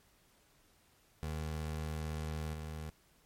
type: tone with level steps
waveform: 25% pulse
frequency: 77.78 Hz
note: D#2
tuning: in tune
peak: -33 / -37 dBFS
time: 1.23-2.9 s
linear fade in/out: 0 ms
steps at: 2.53 s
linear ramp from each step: 10 ms
effects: pink hiss -68 dBFS RMS until 3.25 s + MP3 64 kbps